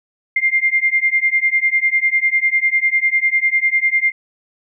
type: beating tone pair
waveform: sine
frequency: 2100 / 2110 Hz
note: C7 / C7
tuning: +6 / +14 cents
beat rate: 10 Hz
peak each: -16 dBFS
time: 0.36-4.12 s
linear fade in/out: 5 ms
effects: none